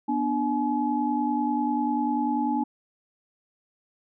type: tone cluster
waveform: sine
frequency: 244.7 / 294.9 / 850 Hz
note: B3 / D4 / G#5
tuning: -16 / +7 / +40 cents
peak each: -27 dBFS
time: 0.08-2.64 s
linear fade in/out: 10 ms
effects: none